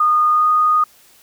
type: tone with pitch glide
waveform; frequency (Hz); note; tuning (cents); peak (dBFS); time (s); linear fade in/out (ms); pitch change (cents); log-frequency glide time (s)
sine; 1226 to 1236; D#6 to D#6; -26 to -12; -11; 0-0.84; 5; +14; 0.32-0.46
effects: white hiss -50 dBFS RMS until 1.22 s